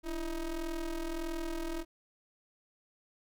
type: ring-modulated tone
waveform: square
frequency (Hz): 157.2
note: D#3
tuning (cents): +18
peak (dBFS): -32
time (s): 0.03-1.85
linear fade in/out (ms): 50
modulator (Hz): 178
effects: none